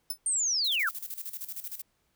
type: tone with exponential decay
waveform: 5% pulse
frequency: 5274 Hz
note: E8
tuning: in tune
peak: -21 dBFS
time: 0.1-0.18 s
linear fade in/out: 5 ms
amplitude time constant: 17 ms
type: linear sweep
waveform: sine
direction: down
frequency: 8930 to 1244.5 Hz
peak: -25 dBFS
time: 0.26-0.89 s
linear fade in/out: 2 ms
type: noise with tremolo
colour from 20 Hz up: violet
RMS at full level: -37 dBFS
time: 0.64-1.82 s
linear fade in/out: 10 ms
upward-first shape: square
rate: 13 Hz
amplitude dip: 75%
effects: pink hiss -73 dBFS RMS until 2.15 s